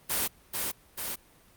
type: noise with echo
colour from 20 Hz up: white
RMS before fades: -28 dBFS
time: 0.09-0.28 s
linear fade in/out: 20 ms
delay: 440 ms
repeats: 2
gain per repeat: -3 dB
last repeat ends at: 1.16 s
effects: pink hiss -59 dBFS RMS until 1.56 s + Opus 32 kbps